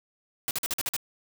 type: noise bursts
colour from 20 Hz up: white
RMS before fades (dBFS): -29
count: 7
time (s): 0.48-0.965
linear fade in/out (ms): 0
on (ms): 29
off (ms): 47
effects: none